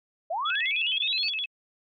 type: linear sweep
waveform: sine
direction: up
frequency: 605 to 4613 Hz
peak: -26 dBFS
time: 0.3-1.3 s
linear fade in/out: 10 ms
type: tone with vibrato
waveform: sine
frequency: 2960 Hz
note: F#7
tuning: in tune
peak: -27 dBFS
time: 0.45-1.46 s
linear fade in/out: 10 ms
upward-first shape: square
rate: 9.6 Hz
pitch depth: 230 cents each way
effects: MP3 32 kbps